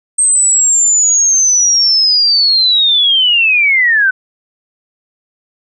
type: linear sweep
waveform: sine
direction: down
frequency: 8372 to 1492 Hz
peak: -7 dBFS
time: 0.18-4.11 s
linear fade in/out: 10 ms
effects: none